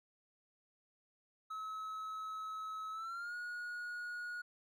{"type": "tone with pitch glide", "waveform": "triangle", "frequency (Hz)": [1289, 1446.9], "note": ["E6", "F#6"], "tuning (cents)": [-39, -39], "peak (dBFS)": -39, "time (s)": [1.5, 4.42], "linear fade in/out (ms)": 10, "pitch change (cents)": 200, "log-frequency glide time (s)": [2.91, 3.35], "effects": []}